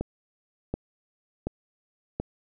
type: click train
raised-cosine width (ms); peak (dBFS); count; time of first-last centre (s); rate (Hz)
2; -15; 4; 0.01-2.2; 1.37
effects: none